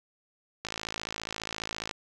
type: click train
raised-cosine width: 0.2 ms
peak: -16 dBFS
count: 70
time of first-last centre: 0.65-1.911 s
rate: 54.7 Hz
effects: none